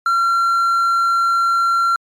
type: tone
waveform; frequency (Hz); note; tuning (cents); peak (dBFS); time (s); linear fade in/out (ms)
triangle; 1368; F6; -36; -11; 0.06-1.96; 2
effects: MP3 96 kbps